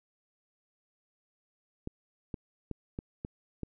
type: clicks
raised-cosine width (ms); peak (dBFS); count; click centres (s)
3; -23; 6; 1.874 / 2.342 / 2.713 / 2.989 / 3.249 / 3.633
effects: none